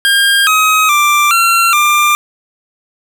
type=tone with pitch steps; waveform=25% pulse; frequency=1609 / 1266 / 1180 / 1364 / 1192 Hz; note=G6 / D#6 / D6 / F6 / D6; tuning=+45 / +30 / +8 / -41 / +25 cents; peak=-4 dBFS; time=0.05-2.15 s; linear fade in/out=0 ms; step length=420 ms; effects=none